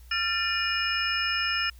sine tone cluster, 1374 / 1780 / 2440 / 2881 / 5220 Hz, F6 / A6 / D#7 / F#7 / E8, -29 / +20 / -34 / -47 / -18 cents, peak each -31 dBFS, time 0.11-1.7 s, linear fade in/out 5 ms, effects added 60 Hz sine -46 dBFS peak until 1.79 s + white hiss -60 dBFS RMS until 1.79 s

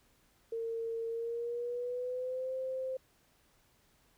sine tone with pitch glide, 456.6 to 521.5 Hz, A#4 to C5, -36 to -6 cents, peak -34 dBFS, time 0.52-2.97 s, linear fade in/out 5 ms, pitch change +230 cents, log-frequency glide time 1.08-2.54 s, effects pink hiss -69 dBFS RMS until 4.17 s

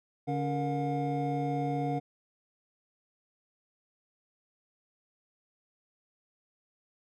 triangle tone cluster, 144.4 / 281.4 / 469 / 719 Hz, D3 / C#4 / A#4 / F#5, -29 / +26 / +11 / -50 cents, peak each -31 / -32 / -35 / -32 dBFS, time 0.27-2 s, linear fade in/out 20 ms, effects none

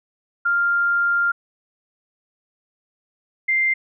sine tone pair in turn, 1396.9 / 2093 Hz, F6 / C7, 0 / 0 cents, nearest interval perfect fifth, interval 700 cents, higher second, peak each -16 dBFS, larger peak neither, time 0.45-1.32 / 3.48-3.74 s, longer first, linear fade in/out 10 ms, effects none

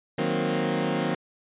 20% pulse chord, C half-diminished seventh, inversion first, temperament equal, 155.56 / 185 / 233.1 / 261.6 Hz, Eb3 / Gb3 / Bb3 / C4, 0 / 0 / 0 / 0 cents, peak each -25 dBFS, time 0.18-1.15 s, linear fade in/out 5 ms, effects resampled to 8000 Hz

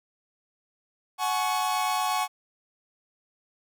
45% pulse chord, F# suspended second, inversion none, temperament equal with one note detuned, 740 / 848.6 / 1108.7 Hz, F#5 / G#5 / C#6, 0 / +37 / 0 cents, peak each -29 dBFS, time 1.18-2.28 s, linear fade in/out 50 ms, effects none

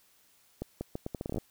accelerating click train, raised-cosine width 2 ms, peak -21 dBFS, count 13, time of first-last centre 0.62-1.382 s, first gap 190 ms, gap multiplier 0.76, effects white hiss -65 dBFS RMS until 1.5 s

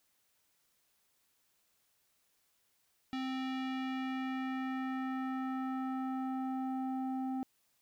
square tone with low-pass filter sweep, 261.6 Hz, C4, in tune, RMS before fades -37 dBFS, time 3.13-7.43 s, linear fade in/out 0 ms, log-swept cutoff 3600 to 690 Hz, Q 1.6, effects white hiss -75 dBFS RMS until 7.81 s

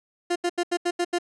30% pulse tone bursts, 350 Hz, F4, 4 cents sharp, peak -19 dBFS, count 7, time 0.3-1.186 s, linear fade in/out 10 ms, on 58 ms, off 80 ms, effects resampled to 22050 Hz

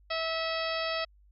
harmonic tone with a mistuned harmonic, 651 Hz, E5, 22 cents flat, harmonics 1 / 2 / 3 / 4 / 5 / 6 / 7 / 8, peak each -33 / -36 / -38 / -39 / -40 / -41 / -41 / -42 dBFS, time 0.1-1.05 s, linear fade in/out 10 ms, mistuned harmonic 4, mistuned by -17 cents, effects added 50 Hz sine -57 dBFS peak until 1.31 s

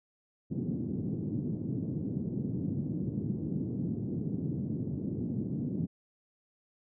pink band-pass noise, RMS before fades -34 dBFS, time 0.5-5.87 s, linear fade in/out 20 ms, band 120 to 300 Hz, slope 24 dB/octave, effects none

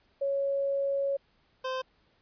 sine / 25% pulse tone pair in turn, 554.4 / 518.4 Hz, C#5 / C5, 0 / -16 cents, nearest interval minor second, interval 116 cents, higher first, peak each -26 / -27 dBFS, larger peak first, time 0.21-1.17 / 1.64-1.82 s, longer first, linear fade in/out 10 ms, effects pink hiss -68 dBFS RMS until 2.21 s + resampled to 11025 Hz

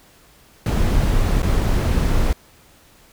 brown noise with dropouts, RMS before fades -17 dBFS, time 0.66-2.33 s, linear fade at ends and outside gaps 2 ms, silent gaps 1.42-1.429 s, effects pink hiss -51 dBFS RMS until 3.12 s

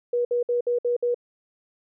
sine tone bursts, 483.2 Hz, B4, 38 cents flat, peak -20 dBFS, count 6, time 0.13-1.145 s, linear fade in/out 5 ms, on 120 ms, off 59 ms, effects none

